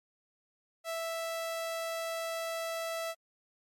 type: tone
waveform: sawtooth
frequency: 659.3 Hz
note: E5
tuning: in tune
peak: -30 dBFS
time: 0.84-3.15 s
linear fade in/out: 50 ms
effects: MP3 64 kbps